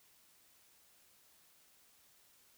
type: silence
effects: white hiss -67 dBFS RMS until 2.57 s